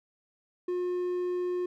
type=tone; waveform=triangle; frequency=358.5 Hz; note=F4; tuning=45 cents sharp; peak=-26 dBFS; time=0.68-1.66 s; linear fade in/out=5 ms; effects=none